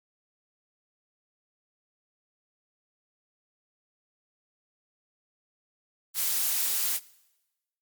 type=noise; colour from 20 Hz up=blue; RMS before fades=-27 dBFS; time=6.14-7 s; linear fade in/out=50 ms; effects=noise-tail reverb RT60 1.0 s tail -21 dB re dry + MP3 96 kbps